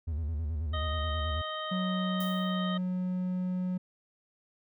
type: tone with vibrato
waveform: triangle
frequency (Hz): 77.78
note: D#2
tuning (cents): 0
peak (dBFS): -28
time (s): 0.07-1.42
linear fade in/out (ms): 10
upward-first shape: square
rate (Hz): 9.3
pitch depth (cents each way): 99
type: harmonic tone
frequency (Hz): 622.3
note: D#5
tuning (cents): 0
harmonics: 1 / 2 / 3 / 5 / 6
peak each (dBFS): -39 / -37 / -43 / -40 / -45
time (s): 0.73-2.78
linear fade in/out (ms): 10
type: tone with pitch glide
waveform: triangle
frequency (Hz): 185 to 182.56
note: F#3 to F#3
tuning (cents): 0 to -23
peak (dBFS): -27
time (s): 1.71-3.78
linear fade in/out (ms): 10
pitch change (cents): -23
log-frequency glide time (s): 2.46-2.71
type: noise with exponential decay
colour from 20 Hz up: violet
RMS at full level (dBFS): -41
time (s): 2.2-2.66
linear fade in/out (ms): 5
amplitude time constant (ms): 98
effects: none